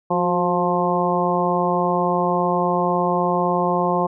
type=harmonic tone with a mistuned harmonic; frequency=176.4 Hz; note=F3; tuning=18 cents sharp; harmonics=1 / 2 / 3 / 4 / 5 / 6; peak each=-24 / -24 / -24 / -24 / -24 / -24 dBFS; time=0.1-4.07 s; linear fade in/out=10 ms; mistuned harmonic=2; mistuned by=+42 cents; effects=none